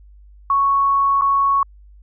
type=tone with dropouts; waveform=sine; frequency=1108.7 Hz; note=C#6; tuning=in tune; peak=-13 dBFS; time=0.5-1.63 s; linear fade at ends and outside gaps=2 ms; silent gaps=1.212-1.219 s; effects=added 50 Hz sine -42 dBFS peak until 2.02 s